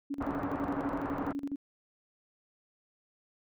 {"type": "tone with tremolo", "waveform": "sine", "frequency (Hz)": 281.3, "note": "C#4", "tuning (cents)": 26, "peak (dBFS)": -31, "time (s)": [0.1, 1.56], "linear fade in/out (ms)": 10, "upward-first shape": "square", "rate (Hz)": 12, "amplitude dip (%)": 80}
{"type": "low-pass noise", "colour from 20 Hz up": "white", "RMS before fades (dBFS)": -37, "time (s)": [0.2, 1.33], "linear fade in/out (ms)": 10, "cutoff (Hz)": 1200, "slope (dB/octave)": 24}
{"effects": []}